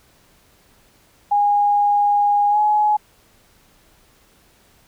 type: tone with pitch glide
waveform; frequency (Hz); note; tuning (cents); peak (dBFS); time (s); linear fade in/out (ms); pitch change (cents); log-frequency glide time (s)
sine; 820 to 842.6; G#5 to G#5; -22 to +25; -13; 1.31-2.97; 10; +47; 2.5-2.58
effects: pink hiss -55 dBFS RMS until 4.87 s